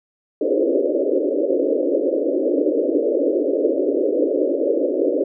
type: band-pass noise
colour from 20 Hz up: white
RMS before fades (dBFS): -19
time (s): 0.41-5.24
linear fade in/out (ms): 5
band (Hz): 270 to 580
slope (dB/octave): 96
effects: none